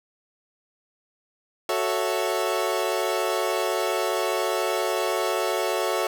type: chord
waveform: 30% pulse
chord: F# minor seventh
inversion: none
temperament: equal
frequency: 370 / 440 / 554.4 / 659.3 Hz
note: F#4 / A4 / C#5 / E5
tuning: 0 / 0 / 0 / 0 cents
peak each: -26 dBFS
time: 1.69-6.07 s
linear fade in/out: 2 ms
effects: none